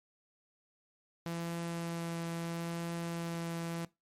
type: tone with vibrato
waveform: sawtooth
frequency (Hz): 168.4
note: E3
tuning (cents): +37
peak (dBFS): -32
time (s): 1.26-3.85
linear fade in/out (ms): 0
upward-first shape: triangle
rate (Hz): 0.75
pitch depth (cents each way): 10
effects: noise-tail reverb RT60 0.2 s tail -19 dB re dry + MP3 64 kbps